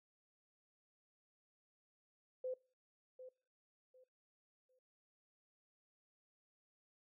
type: tone with echo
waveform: sine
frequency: 511 Hz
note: C5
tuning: 41 cents flat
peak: -39 dBFS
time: 2.44-2.54 s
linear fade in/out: 5 ms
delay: 750 ms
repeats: 3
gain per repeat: -12 dB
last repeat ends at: 4.79 s
effects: noise-tail reverb RT60 0.4 s tail -23 dB re dry